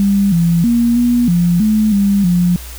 sine tone with pitch steps, 199.2 / 169 / 236 / 241.5 / 173.5 / 215.2 / 200 / 176.5 Hz, G3 / E3 / A#3 / B3 / F3 / A3 / G3 / F3, +28 / +43 / +22 / -39 / -11 / -38 / +35 / +19 cents, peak -9 dBFS, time 0-2.56 s, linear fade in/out 0 ms, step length 320 ms, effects added 60 Hz sine -29 dBFS peak until 2.78 s + white hiss -34 dBFS RMS until 2.78 s

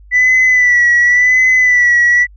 sine tone with vibrato, 1975.5 Hz, B6, in tune, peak -5 dBFS, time 0.11-2.27 s, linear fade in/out 50 ms, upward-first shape sine, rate 0.92 Hz, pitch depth 46 cents each way, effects tanh soft clip ceiling -4 dBFS + added 50 Hz sine -37 dBFS peak until 2.36 s

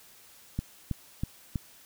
click train, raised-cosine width 5 ms, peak -17 dBFS, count 4, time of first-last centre 0.59-1.558 s, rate 3.1 Hz, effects white hiss -55 dBFS RMS until 1.85 s

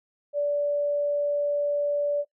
sine tone, 580 Hz, D5, 22 cents flat, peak -22 dBFS, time 0.33-2.25 s, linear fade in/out 50 ms, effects noise-tail reverb RT60 0.1 s tail -20 dB re dry

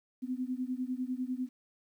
sine beating tone pair, 250 / 260 Hz, B3 / C4, +21 / -11 cents, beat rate 10 Hz, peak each -35 / -36 dBFS, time 0.22-1.49 s, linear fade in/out 20 ms, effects 11-bit

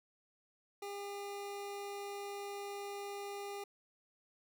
25% pulse tone, 403.2 Hz, G4, 49 cents sharp, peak -38 dBFS, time 0.82-3.64 s, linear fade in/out 5 ms, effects none

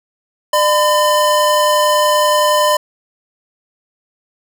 square tone pair together, 601 / 1011.9 Hz, D5 / B5, +40 / +42 cents, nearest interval major sixth, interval 902 cents, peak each -14 dBFS, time 0.53-2.77 s, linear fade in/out 5 ms, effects none

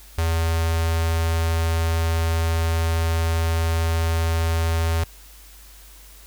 square tone with notch filter, 82.41 Hz, E2, in tune, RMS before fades -21 dBFS, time 0.18-5.04 s, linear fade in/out 5 ms, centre 200 Hz, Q 0.61, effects added 50 Hz sine -45 dBFS peak until 6.26 s + white hiss -48 dBFS RMS until 6.26 s

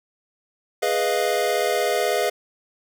square chord, F half-diminished seventh, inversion first, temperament equal, 415.3 / 493.9 / 622.3 / 698.5 Hz, Ab4 / Cb5 / Eb5 / F5, 0 / 0 / 0 / 0 cents, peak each -26 dBFS, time 0.82-2.3 s, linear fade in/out 10 ms, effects none

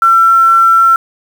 sine tone with quantisation, 1349 Hz, E6, 40 cents sharp, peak -4 dBFS, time 0.02-0.96 s, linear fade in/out 2 ms, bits 5, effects none

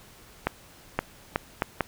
accelerating click train, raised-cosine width 0.5 ms, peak -8 dBFS, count 5, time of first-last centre 0.47-1.807 s, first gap 520 ms, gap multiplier 0.71, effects pink hiss -52 dBFS RMS until 1.87 s

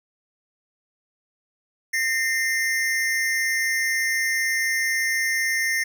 square tone pair together, 1829 / 2085 Hz, A#6 / C7, -33 / -7 cents, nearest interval major second, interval 226 cents, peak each -24 / -25 dBFS, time 1.93-5.84 s, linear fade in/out 10 ms, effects none

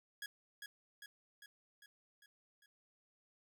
sawtooth tone with echo, 1661.2 Hz, G#6, in tune, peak -39 dBFS, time 0.22-0.26 s, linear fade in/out 2 ms, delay 400 ms, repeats 6, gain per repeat -4 dB, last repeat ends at 2.66 s, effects none

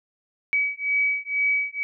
sine beating tone pair, 2275 / 2277.1 Hz, C#7 / C#7, +44 / +46 cents, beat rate 2.1 Hz, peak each -24 dBFS, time 0.53-1.83 s, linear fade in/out 0 ms, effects none

